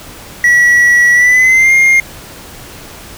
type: tone with pitch glide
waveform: triangle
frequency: 1935 to 2122 Hz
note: B6 to C7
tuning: -36 to +24 cents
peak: -3 dBFS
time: 0.44-2 s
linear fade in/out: 2 ms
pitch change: +160 cents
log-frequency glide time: 1.13-1.73 s
effects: pink hiss -32 dBFS RMS until 3.17 s